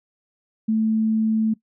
sine tone, 220 Hz, A3, in tune, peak -17 dBFS, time 0.68-1.54 s, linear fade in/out 10 ms, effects noise-tail reverb RT60 0.1 s tail -19 dB re dry

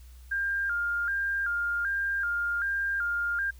sine tone with vibrato, 1500 Hz, F#6, 23 cents sharp, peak -26 dBFS, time 0.31-3.51 s, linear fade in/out 10 ms, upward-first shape square, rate 1.3 Hz, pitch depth 110 cents each way, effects added 62 Hz sine -46 dBFS peak until 3.59 s + white hiss -61 dBFS RMS until 3.59 s

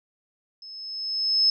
sine tone with level ramp, 5200 Hz, E8, 24 cents flat, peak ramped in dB -40 to -15 dBFS, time 0.62-1.5 s, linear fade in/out 2 ms, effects none

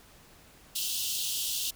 pink high-pass noise, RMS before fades -32 dBFS, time 0.75-1.71 s, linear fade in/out 10 ms, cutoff 2800 Hz, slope 96 dB/octave, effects pink hiss -56 dBFS RMS until 1.75 s

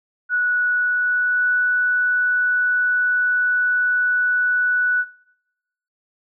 sine tone with pitch glide, 1470 to 1480.2 Hz, F#6 to F#6, -12 to 0 cents, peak -16 dBFS, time 0.29-5.05 s, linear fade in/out 50 ms, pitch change +12 cents, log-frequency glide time 0.68-1.61 s, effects noise-tail reverb RT60 0.9 s tail -21 dB re dry

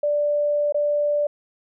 sine tone with dropouts, 587.3 Hz, D5, in tune, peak -18 dBFS, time 0.03-1.27 s, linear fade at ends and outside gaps 5 ms, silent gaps 0.724-0.744 s, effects none

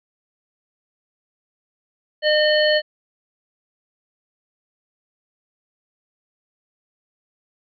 harmonic tone with a mistuned harmonic, 608 Hz, D#5, 40 cents flat, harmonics 1 / 3 / 5 / 7, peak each -16 / -21 / -23 / -24 dBFS, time 2.22-2.82 s, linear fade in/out 50 ms, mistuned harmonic 7, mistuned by +35 cents, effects none

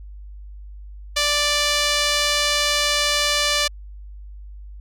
sawtooth tone with band-pass filter, 587 Hz, D5, 1 cent flat, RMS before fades -20 dBFS, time 1.16-3.68 s, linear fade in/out 10 ms, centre 4300 Hz, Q 1, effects added 50 Hz sine -35 dBFS peak until 4.8 s

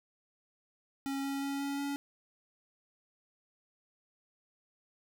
square tone with pitch steps, 274.2 / 276.1 / 278 / 280 / 281.9 Hz, C#4 / C#4 / C#4 / C#4 / C#4, -19 / -7 / +5 / +18 / +29 cents, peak -34 dBFS, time 1.06-1.96 s, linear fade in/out 0 ms, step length 180 ms, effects none

